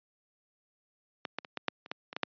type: clicks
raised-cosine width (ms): 0.3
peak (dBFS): -18 / -17 / -28 / -18 / -11 / -30 / -18 / -25 / -18 / -11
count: 10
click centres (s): 1.252 / 1.386 / 1.448 / 1.573 / 1.683 / 1.861 / 1.915 / 2.129 / 2.165 / 2.233
effects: high-pass 200 Hz 12 dB/octave + resampled to 11025 Hz